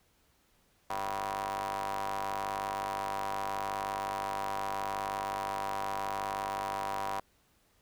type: ring-modulated tone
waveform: sawtooth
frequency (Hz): 99.2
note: G2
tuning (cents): +21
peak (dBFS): -26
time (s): 0.9-7.2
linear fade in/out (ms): 5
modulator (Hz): 870
effects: pink hiss -69 dBFS RMS until 7.81 s